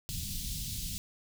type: band-stop noise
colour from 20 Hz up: pink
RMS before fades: -37 dBFS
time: 0.09-0.98 s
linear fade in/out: 0 ms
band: 180 to 3500 Hz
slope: 24 dB/octave
effects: none